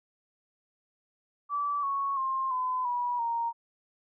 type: tone with pitch steps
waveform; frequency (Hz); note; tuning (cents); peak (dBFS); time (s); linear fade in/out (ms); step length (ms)
sine; 1156 / 1107 / 1060.1 / 1015.1 / 972.1 / 930.9; D6 / C#6 / C6 / B5 / B5 / A#5; -28 / -3 / +22 / +47 / -28 / -3; -27; 1.49-3.53; 50; 340
effects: none